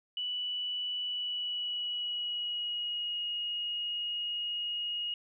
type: tone with pitch glide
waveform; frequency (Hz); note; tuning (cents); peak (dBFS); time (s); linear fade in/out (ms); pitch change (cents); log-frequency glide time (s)
sine; 2960 to 2877; F#7 to F#7; 0 to -49; -32; 0.17-5.14; 2; -49; 1.03-3.26
effects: none